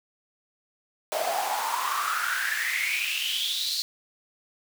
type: noise with high-pass filter sweep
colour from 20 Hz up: pink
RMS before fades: -28 dBFS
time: 1.12-3.82 s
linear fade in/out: 0 ms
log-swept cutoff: 620 to 4400 Hz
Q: 8.3
effects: none